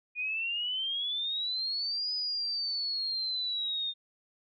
sine exponential two-way sweep, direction up then down, 2445 to 5000 to 3646 Hz, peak -30 dBFS, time 0.15-3.94 s, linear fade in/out 50 ms, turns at 2.13 s, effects none

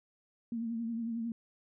sine tone with vibrato, 230 Hz, A#3, 23 cents flat, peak -33 dBFS, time 0.52-1.32 s, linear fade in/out 2 ms, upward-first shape triangle, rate 11 Hz, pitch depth 56 cents each way, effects none

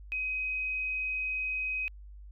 sine tone, 2523 Hz, D#7, 23 cents sharp, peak -30 dBFS, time 0.12-1.88 s, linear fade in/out 0 ms, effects added 50 Hz sine -45 dBFS peak until 2.31 s

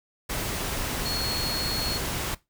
sine tone in noise, 4324 Hz, C#8, 44 cents flat, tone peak -29 dBFS, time 1.05-1.98 s, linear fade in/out 10 ms, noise pink, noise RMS -30 dBFS, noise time 0.29-2.35 s, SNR -2 dB, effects noise-tail reverb RT60 0.2 s tail -19 dB re dry

